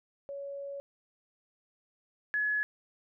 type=tone pair in turn; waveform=sine; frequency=560 / 1697.1 Hz; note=C#5 / G#6; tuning=+18 / +37 cents; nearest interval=octave + perfect fifth; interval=1919 cents; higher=second; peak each=-37 / -27 dBFS; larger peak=second; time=0.29-0.8 / 2.34-2.63 s; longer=first; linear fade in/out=0 ms; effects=none